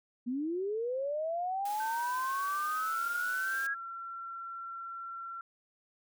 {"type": "linear sweep", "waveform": "sine", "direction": "up", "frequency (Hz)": [233.6, 1661.2], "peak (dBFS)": -31, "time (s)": [0.26, 3.75], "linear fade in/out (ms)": 20}
{"type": "high-pass noise", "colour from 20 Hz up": "white", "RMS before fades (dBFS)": -47, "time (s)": [1.65, 3.67], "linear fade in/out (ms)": 5, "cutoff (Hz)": 260, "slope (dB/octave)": 24}
{"type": "tone with pitch glide", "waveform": "sine", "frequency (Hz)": [1543, 1358.9], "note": ["G6", "F6"], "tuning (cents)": [-28, -48], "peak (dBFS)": -39, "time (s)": [1.8, 5.41], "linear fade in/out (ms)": 2, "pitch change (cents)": -220, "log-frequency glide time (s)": [2.74, 3.23]}
{"effects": []}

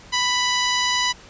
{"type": "tone with vibrato", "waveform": "10% pulse", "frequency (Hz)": 990, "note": "B5", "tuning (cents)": 4, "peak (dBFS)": -10, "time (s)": [0.12, 1.13], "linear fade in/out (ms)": 20, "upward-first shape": "sine", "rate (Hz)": 20, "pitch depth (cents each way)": 12, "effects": ["pink hiss -45 dBFS RMS until 1.29 s", "resampled to 16000 Hz"]}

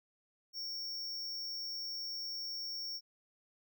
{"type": "tone with amplitude modulation", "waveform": "square", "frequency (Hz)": 5490, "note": "F8", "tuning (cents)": -31, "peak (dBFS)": -38, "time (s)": [0.53, 3.01], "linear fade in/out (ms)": 50, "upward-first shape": "sine", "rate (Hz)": 148, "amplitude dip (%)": 25, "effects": []}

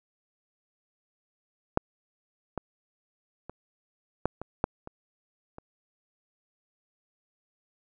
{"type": "clicks", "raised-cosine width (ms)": 1, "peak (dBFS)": [-7, -17, -25, -10, -22, -9, -26, -28], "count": 8, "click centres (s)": [1.774, 2.577, 3.496, 4.256, 4.416, 4.641, 4.874, 5.584], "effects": []}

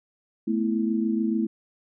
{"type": "chord", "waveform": "sine", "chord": "A suspended second", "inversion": "none", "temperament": "equal", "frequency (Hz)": [220, 246.9, 329.6], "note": ["A3", "B3", "E4"], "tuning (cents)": [0, 0, 0], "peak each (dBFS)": [-24, -29, -27], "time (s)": [0.47, 1.47], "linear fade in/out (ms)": 10, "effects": []}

